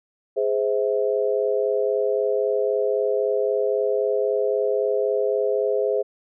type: chord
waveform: sine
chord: Ab augmented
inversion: none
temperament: just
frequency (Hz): 415.3 / 519.1 / 648.9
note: Ab4 / C5 / E5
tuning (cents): 0 / -14 / -27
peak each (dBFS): -22 / -23 / -27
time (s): 0.36-6.03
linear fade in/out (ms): 20
effects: none